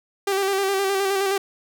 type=tone with vibrato; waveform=sawtooth; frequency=391.1 Hz; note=G4; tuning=4 cents flat; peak=-16 dBFS; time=0.27-1.38 s; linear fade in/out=5 ms; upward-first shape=square; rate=9.6 Hz; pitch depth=32 cents each way; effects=none